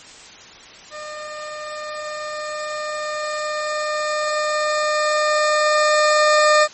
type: tone with level ramp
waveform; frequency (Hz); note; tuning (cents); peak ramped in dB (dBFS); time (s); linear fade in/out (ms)
20% pulse; 606; D#5; -46; -26 to -6; 0.9-6.68; 50
effects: white hiss -41 dBFS RMS until 6.73 s + MP3 32 kbps